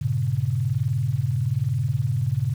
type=chord; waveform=sine; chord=G diminished; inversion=none; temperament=equal with one note detuned; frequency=98 / 116.54 / 137.63 Hz; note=G2 / Bb2 / Db3; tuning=0 / 0 / -12 cents; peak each=-28 / -24 / -24 dBFS; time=0.01-2.54 s; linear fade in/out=10 ms; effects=8-bit